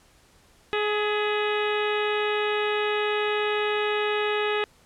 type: harmonic tone with a mistuned harmonic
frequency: 420.4 Hz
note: G#4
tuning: 21 cents sharp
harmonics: 1 / 2 / 3 / 4 / 5 / 6 / 7 / 8 / 9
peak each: -25 / -32 / -32 / -33 / -35 / -33 / -37 / -39 / -40 dBFS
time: 0.73-4.64 s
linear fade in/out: 0 ms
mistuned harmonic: 5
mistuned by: -52 cents
effects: pink hiss -58 dBFS RMS until 4.85 s + low-pass 11000 Hz 12 dB/octave